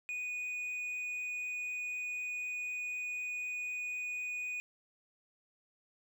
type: tone with hard clipping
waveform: sine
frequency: 2474 Hz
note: D#7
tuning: 10 cents flat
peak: -37 dBFS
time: 0.09-4.6 s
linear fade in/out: 0 ms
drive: 3 dB
effects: none